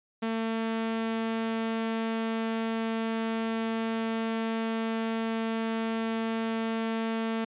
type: tone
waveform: sawtooth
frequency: 225.1 Hz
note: A3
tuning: 40 cents sharp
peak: -24 dBFS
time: 0.22-7.45 s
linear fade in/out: 10 ms
effects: resampled to 8000 Hz